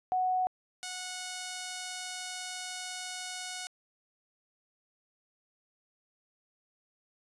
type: tone pair in turn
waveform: sine / 5% pulse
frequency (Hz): 740 / 734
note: F#5 / F#5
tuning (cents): 0 / -14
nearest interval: unison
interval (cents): 14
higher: first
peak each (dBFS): -26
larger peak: neither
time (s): 0.12-0.47 / 0.83-3.67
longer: second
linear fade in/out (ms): 0
effects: resampled to 24000 Hz